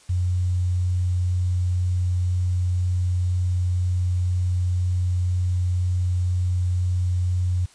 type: tone with quantisation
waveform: sine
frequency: 90.2 Hz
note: F#2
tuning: 44 cents flat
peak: -19 dBFS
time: 0.09-7.66 s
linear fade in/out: 10 ms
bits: 8
effects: white hiss -53 dBFS RMS until 7.74 s + resampled to 22050 Hz